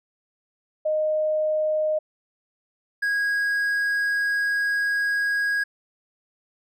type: tone pair in turn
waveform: sine / triangle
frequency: 618 / 1646.2 Hz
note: D#5 / G#6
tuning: -12 / -16 cents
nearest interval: octave + perfect fourth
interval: 1696 cents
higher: second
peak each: -20 / -19 dBFS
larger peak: second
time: 0.85-1.99 / 3.02-5.64 s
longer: second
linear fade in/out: 10 ms
effects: none